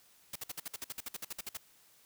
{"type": "noise bursts", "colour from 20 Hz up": "white", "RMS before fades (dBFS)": -40, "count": 16, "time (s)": [0.33, 1.572], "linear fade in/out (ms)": 5, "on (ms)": 27, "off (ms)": 54, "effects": ["white hiss -64 dBFS RMS until 2.05 s"]}